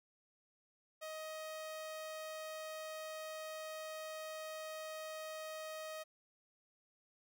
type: tone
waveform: sawtooth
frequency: 628 Hz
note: D#5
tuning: 16 cents sharp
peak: -40 dBFS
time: 1.01-6.04 s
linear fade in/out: 20 ms
effects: none